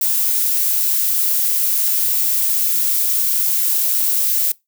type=noise; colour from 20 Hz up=violet; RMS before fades=-17 dBFS; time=0.01-4.52 s; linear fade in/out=5 ms; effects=noise-tail reverb RT60 0.2 s tail -23 dB re dry